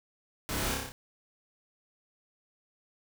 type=noise with echo; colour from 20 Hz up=pink; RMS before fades=-35 dBFS; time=0.49-0.74 s; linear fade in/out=0 ms; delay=30 ms; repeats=6; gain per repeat=-2 dB; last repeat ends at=0.92 s; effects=none